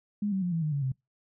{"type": "tone with pitch steps", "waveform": "sine", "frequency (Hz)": [206.4, 191.47, 177.62, 164.77, 152.85, 141.79, 131.53], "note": ["G#3", "G3", "F3", "E3", "D#3", "C#3", "C3"], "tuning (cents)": [-10, -40, 30, 0, -30, 40, 9], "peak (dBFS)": -26, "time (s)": [0.22, 0.92], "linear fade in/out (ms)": 5, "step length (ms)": 100, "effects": ["noise-tail reverb RT60 0.2 s tail -26 dB re dry"]}